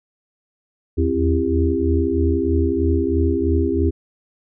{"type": "tone cluster", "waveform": "sine", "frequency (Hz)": [79.1, 82.2, 265.8, 336.7, 399.5], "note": ["D#2", "E2", "C4", "E4", "G4"], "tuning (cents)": [29, -4, 27, 37, 33], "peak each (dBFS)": -22, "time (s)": [0.97, 3.91], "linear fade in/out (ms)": 20, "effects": []}